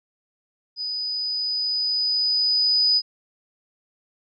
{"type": "tone with level ramp", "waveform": "sine", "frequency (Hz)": 4978, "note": "D#8", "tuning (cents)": 0, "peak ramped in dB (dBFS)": [-26, -15], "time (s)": [0.76, 3.02], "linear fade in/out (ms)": 50, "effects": []}